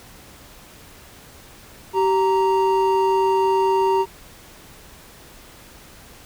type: tone pair together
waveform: triangle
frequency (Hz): 385.6 / 930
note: G4 / A#5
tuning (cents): -28 / -4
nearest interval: octave + minor third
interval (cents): 1524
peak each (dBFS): -16 / -17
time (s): 1.93-4.06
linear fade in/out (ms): 50
effects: pink hiss -45 dBFS RMS until 6.25 s